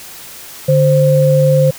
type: tone pair together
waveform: sine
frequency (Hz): 146.83 / 523.6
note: D3 / C5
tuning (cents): 0 / +1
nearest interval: octave + minor seventh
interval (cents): 2201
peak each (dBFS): -10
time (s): 0.68-1.71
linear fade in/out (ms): 10
effects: white hiss -33 dBFS RMS until 1.78 s